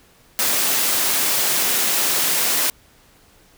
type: high-pass noise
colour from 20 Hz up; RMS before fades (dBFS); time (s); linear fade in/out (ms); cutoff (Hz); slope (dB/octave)
white; -19; 0.39-2.7; 0; 190; 12
effects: pink hiss -53 dBFS RMS until 3.57 s